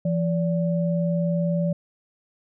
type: tone pair together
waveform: sine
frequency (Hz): 170 / 578.1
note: F3 / D5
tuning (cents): -46 / -27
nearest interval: octave + major sixth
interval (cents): 2119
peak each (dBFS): -21 / -27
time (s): 0.05-1.73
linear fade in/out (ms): 5
effects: none

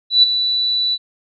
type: tone with ADSR envelope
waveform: sine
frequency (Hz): 3961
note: B7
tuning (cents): +4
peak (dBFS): -5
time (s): 0.1-0.98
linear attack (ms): 130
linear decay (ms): 14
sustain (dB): -10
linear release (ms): 45
effects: none

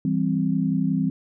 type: chord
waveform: sine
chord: C major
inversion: first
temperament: equal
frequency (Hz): 164.81 / 196 / 261.6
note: E3 / G3 / C4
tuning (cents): 0 / 0 / 0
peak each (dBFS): -24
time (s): 0.05-1.1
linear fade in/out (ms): 2
effects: none

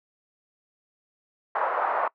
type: band-pass noise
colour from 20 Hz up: pink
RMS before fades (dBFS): -26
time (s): 1.55-2.08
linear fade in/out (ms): 5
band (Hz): 660 to 1300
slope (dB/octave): 24
effects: noise-tail reverb RT60 0.1 s tail -23 dB re dry

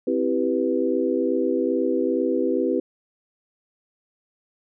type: chord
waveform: sine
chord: C major seventh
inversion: none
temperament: equal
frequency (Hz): 261.6 / 329.6 / 392 / 493.9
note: C4 / E4 / G4 / B4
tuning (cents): 0 / 0 / 0 / 0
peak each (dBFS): -25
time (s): 0.07-2.8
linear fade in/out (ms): 5
effects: none

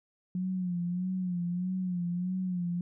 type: tone with vibrato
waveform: sine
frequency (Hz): 180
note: F#3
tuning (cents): -47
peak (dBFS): -29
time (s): 0.35-2.81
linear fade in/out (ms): 2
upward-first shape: sine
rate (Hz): 1.6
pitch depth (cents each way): 63
effects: none

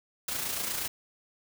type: noise with amplitude modulation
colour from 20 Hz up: white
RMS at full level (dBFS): -31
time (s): 0.28-0.88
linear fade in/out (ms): 5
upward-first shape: sine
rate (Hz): 28.3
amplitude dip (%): 45
effects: none

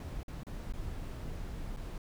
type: noise with dropouts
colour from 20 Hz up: brown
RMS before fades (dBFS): -40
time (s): 0-1.98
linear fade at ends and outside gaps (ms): 2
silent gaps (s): 0.232-0.281 / 0.434-0.467 / 0.724-0.736 / 1.764-1.77
effects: none

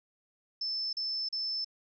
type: tone bursts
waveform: sine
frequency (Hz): 5274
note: E8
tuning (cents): 0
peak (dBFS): -31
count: 3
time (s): 0.61-1.646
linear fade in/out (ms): 5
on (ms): 320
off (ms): 38
effects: none

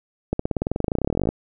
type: accelerating click train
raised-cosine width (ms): 2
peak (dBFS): -8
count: 28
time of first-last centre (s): 0.33-1.29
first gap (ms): 64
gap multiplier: 0.95
effects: none

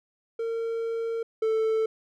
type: tone pair in turn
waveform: triangle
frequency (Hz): 457.1 / 442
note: A#4 / A4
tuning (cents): -34 / +8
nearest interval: minor second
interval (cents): 58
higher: first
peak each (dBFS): -25 / -20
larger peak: second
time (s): 0.39-1.23 / 1.42-1.86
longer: first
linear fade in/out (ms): 5
effects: none

